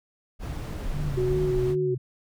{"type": "noise", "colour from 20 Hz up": "brown", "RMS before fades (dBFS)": -31, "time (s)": [0.39, 1.76], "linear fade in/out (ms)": 50}
{"type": "tone with vibrato", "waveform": "sine", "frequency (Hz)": 138.59, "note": "C#3", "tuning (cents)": 0, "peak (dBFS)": -28, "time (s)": [0.93, 1.98], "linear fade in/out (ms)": 10, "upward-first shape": "sine", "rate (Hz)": 2.6, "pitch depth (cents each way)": 140}
{"type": "tone", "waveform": "sine", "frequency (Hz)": 370, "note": "F#4", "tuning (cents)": 0, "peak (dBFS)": -23, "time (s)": [1.17, 1.95], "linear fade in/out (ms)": 10}
{"effects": []}